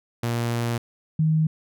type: tone pair in turn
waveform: sawtooth / sine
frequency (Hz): 117.9 / 157.38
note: A#2 / D#3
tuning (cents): +20 / +20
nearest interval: perfect fourth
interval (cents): 500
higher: second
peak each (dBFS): -19 / -17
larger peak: second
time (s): 0.23-0.78 / 1.19-1.47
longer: first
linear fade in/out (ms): 5
effects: none